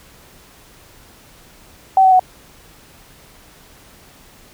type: tone with pitch steps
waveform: sine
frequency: 765 / 755 / 741 Hz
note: G5 / F#5 / F#5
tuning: -42 / +35 / +2 cents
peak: -7 dBFS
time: 1.97-2.195 s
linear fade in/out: 2 ms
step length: 75 ms
effects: pink hiss -46 dBFS RMS until 4.53 s